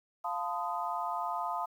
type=chord; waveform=sine; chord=F dominant seventh; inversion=none; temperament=equal with one note detuned; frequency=698.5 / 880 / 1020.8 / 1244.5 Hz; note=F5 / A5 / C6 / Eb6; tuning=0 / 0 / -43 / 0 cents; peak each=-37 / -37 / -37 / -38 dBFS; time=0.24-1.66 s; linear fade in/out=10 ms; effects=10-bit